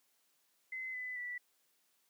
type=tone with pitch steps; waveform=sine; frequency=2047 / 2005 / 1963.6 Hz; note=C7 / B6 / B6; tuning=-38 / +26 / -10 cents; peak=-39 dBFS; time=0.72-1.38 s; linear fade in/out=5 ms; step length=220 ms; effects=white hiss -75 dBFS RMS until 2.09 s + high-pass 200 Hz 12 dB/octave